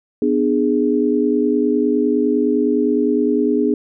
sine chord, G# diminished, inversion first, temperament just, 249.2 / 299 / 415.3 Hz, B3 / D4 / G#4, +16 / +31 / 0 cents, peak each -18 dBFS, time 0.22-3.74 s, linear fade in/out 2 ms, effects none

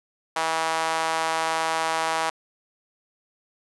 sawtooth tone with high-pass filter, 161.7 Hz, E3, 33 cents flat, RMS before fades -25 dBFS, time 0.36-2.3 s, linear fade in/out 5 ms, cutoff 860 Hz, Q 2, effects resampled to 24000 Hz

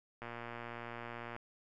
click train, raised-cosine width 0.5 ms, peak -29 dBFS, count 136, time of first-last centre 0.22-1.364 s, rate 118 Hz, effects none

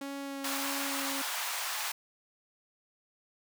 sawtooth tone with vibrato, 276.5 Hz, C#4, 4 cents flat, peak -33 dBFS, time 0.01-1.22 s, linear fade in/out 5 ms, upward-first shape sine, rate 1.6 Hz, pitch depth 12 cents each way
pink high-pass noise, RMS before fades -35 dBFS, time 0.44-1.92 s, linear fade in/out 5 ms, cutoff 820 Hz, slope 24 dB/octave
effects none

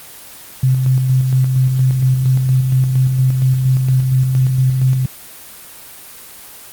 sine tone with tremolo, 130 Hz, C3, 11 cents flat, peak -9 dBFS, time 0.63-5.06 s, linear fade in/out 5 ms, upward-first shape square, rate 4.3 Hz, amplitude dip 35%, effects white hiss -36 dBFS RMS until 6.72 s + Opus 24 kbps

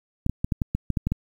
clicks, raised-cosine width 5 ms, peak -11 dBFS, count 10, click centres 0.264 / 0.296 / 0.445 / 0.522 / 0.618 / 0.75 / 0.903 / 0.972 / 1.07 / 1.12 s, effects 8-bit

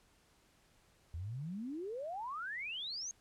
sine exponential sweep, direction up, 77.78 to 6600 Hz, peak -39 dBFS, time 1.14-3.11 s, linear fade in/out 0 ms, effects pink hiss -69 dBFS RMS until 3.2 s + low-pass 11000 Hz 12 dB/octave

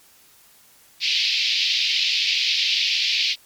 white band-pass noise, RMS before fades -21 dBFS, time 1-3.36 s, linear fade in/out 50 ms, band 2300 to 4900 Hz, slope 48 dB/octave, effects white hiss -53 dBFS RMS until 3.45 s + MP3 96 kbps

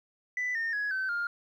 sine tone with pitch steps, 1990 / 1824.8 / 1673.4 / 1534.5 / 1407.1 Hz, B6 / A#6 / G#6 / G6 / F6, +13 / -37 / +13 / -37 / +13 cents, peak -27 dBFS, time 0.37-1.27 s, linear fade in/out 2 ms, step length 180 ms, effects tanh soft clip ceiling -26 dBFS + 11-bit

